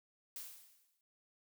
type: noise with exponential decay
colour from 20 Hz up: blue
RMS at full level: -44 dBFS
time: 0.36-1.01 s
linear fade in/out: 1 ms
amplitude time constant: 140 ms
effects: none